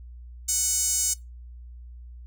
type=tone with high-pass filter; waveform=sawtooth; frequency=743 Hz; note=F#5; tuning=7 cents sharp; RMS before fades=-25 dBFS; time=0.48-1.14 s; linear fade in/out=10 ms; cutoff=7000 Hz; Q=3.8; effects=noise-tail reverb RT60 0.2 s tail -20 dB re dry + added 60 Hz sine -40 dBFS peak until 2.26 s